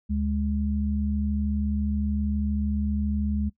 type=tone pair together; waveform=sine; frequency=73.42 / 207.7 Hz; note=D2 / G#3; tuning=0 / 0 cents; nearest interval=octave + tritone; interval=1800 cents; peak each=-26 dBFS; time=0.09-3.5 s; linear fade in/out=20 ms; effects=noise-tail reverb RT60 0.1 s tail -20 dB re dry